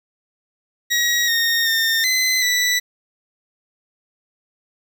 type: tone with pitch steps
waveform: 20% pulse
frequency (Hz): 1903 / 1848 / 1818 / 2034 / 1972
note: A#6 / A#6 / A#6 / C7 / B6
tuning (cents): +35 / -16 / -44 / -50 / -3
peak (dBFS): -11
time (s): 0.9-2.8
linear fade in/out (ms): 20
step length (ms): 380
effects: 8-bit